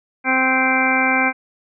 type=harmonic tone; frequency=260.6 Hz; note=C4; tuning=7 cents flat; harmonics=1 / 2 / 3 / 4 / 5 / 6 / 8 / 9; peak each=-22 / -27 / -22 / -25 / -28 / -21 / -22 / -20 dBFS; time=0.24-1.33 s; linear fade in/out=50 ms; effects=none